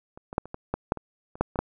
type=clicks; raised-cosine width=1 ms; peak=-29 / -23 / -8 / -27 / -20 / -12 / -7 / -23 / -29 / -8 / -18 / -9 dBFS; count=12; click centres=0.175 / 0.329 / 0.381 / 0.456 / 0.544 / 0.74 / 0.921 / 0.973 / 1.355 / 1.41 / 1.558 / 1.59 s; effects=none